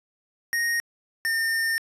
square tone pair in turn, 1864.7 / 1813.7 Hz, A#6 / A#6, 0 / -48 cents, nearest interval unison, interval 48 cents, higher first, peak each -23 dBFS, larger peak neither, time 0.53-0.8 / 1.25-1.78 s, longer second, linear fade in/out 0 ms, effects resampled to 32000 Hz

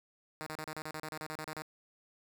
5% pulse tone bursts, 155.6 Hz, D#3, in tune, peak -28 dBFS, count 14, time 0.41-1.621 s, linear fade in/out 0 ms, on 54 ms, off 35 ms, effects none

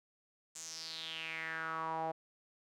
sawtooth tone with band-pass filter sweep, 161.4 Hz, E3, 36 cents flat, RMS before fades -41 dBFS, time 0.55-2.12 s, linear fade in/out 10 ms, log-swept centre 7400 to 710 Hz, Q 5.2, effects none

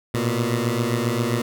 15% pulse beating tone pair, 115 / 122.5 Hz, A#2 / B2, -23 / -14 cents, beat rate 7.5 Hz, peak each -17 dBFS, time 0.14-1.42 s, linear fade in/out 5 ms, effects none

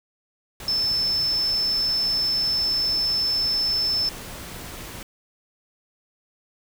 sine tone in noise, 5274 Hz, E8, in tune, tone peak -20 dBFS, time 0.68-4.09 s, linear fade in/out 2 ms, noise pink, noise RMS -37 dBFS, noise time 0.6-5.03 s, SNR +14 dB, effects none

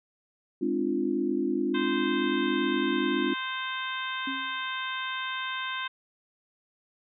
sine chord, D half-diminished seventh, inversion second, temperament equal with one note detuned, 207.7 / 261.6 / 299.5 / 349.2 Hz, Ab3 / C4 / D4 / F4, 0 / 0 / +34 / 0 cents, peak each -34 / -30 / -30 / -29 dBFS, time 0.61-3.34 s, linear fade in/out 10 ms
harmonic tone, 520 Hz, C5, 11 cents flat, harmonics 2 / 3 / 4 / 5 / 6 / 7, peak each -35 / -35 / -40 / -40 / -40 / -39 dBFS, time 1.74-5.88 s, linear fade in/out 10 ms
sine tone with exponential decay, 269.6 Hz, C#4, 48 cents flat, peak -30 dBFS, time 4.27-4.69 s, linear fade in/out 5 ms, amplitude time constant 91 ms
effects none

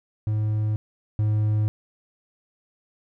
triangle tone pair in turn, 107.2 / 106.7 Hz, A2 / G#2, -45 / +47 cents, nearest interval unison, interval 8 cents, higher first, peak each -19 / -17 dBFS, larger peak second, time 0.27-0.76 / 1.19-1.68 s, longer neither, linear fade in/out 0 ms, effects none

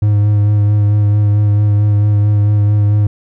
triangle tone with vibrato, 103.83 Hz, G#2, in tune, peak -6 dBFS, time 0.02-3.07 s, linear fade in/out 5 ms, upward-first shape sine, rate 4.5 Hz, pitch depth 19 cents each way, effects none

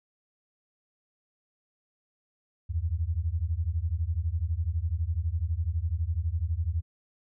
sine beating tone pair, 77 / 89 Hz, D#2 / F2, -17 / +33 cents, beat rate 12 Hz, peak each -29 dBFS, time 2.69-6.82 s, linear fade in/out 20 ms, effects none

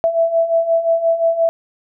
sine beating tone pair, 659.3 / 665 Hz, E5 / E5, 0 / +15 cents, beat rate 5.7 Hz, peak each -19 / -14 dBFS, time 0.04-1.49 s, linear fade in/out 0 ms, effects none

